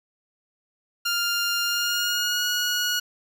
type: tone with pitch glide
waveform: 15% pulse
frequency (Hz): 1401 to 1452.1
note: F6 to F#6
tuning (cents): +5 to -33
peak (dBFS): -16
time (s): 1.05-3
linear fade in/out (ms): 10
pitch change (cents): +62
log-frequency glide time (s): 1.63-2.45
effects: none